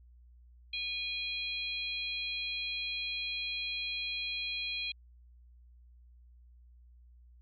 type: harmonic tone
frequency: 820 Hz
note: G#5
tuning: 22 cents flat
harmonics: 3 / 4 / 5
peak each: -37 / -39 / -40 dBFS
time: 0.73-4.92 s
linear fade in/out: 5 ms
effects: added 60 Hz sine -55 dBFS peak until 7.41 s